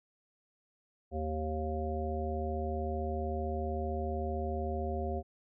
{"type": "harmonic tone", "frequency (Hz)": 77.78, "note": "D#2", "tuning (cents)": 0, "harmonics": [1, 3, 5, 7, 9], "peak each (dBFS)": [-35, -41, -39, -41, -39], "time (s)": [1.11, 5.23], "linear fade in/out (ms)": 50, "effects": []}